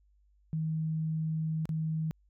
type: tone with dropouts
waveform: sine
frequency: 158.4 Hz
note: D#3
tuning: 31 cents sharp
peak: -29 dBFS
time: 0.53-2.11 s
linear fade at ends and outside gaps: 0 ms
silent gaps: 1.655-1.692 s
effects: added 50 Hz sine -63 dBFS peak until 2.29 s